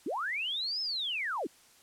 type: linear two-way sweep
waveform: sine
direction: up then down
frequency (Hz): 233.9 to 5274 to 233.9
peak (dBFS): -31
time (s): 0.06-1.47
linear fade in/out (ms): 5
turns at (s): 0.81
effects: white hiss -60 dBFS RMS until 1.82 s + low-pass 11000 Hz 12 dB/octave